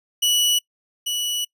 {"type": "tone pair in turn", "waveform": "sawtooth", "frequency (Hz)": [2945, 2945], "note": ["F#7", "F#7"], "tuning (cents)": [-9, -9], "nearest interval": "unison", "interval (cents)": 0, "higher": "neither", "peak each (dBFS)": [-13, -19], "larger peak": "first", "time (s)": [[0.22, 0.59], [1.06, 1.45]], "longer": "second", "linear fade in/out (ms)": 10, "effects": ["noise-tail reverb RT60 0.1 s tail -25 dB re dry", "resampled to 32000 Hz"]}